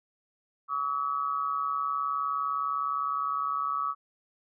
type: tone pair together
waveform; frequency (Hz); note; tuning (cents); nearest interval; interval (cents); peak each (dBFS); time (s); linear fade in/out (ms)
sine; 1141 / 1280.7; C#6 / D#6; +50 / +50; major second; 200; -30 / -30; 0.68-3.95; 50
effects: none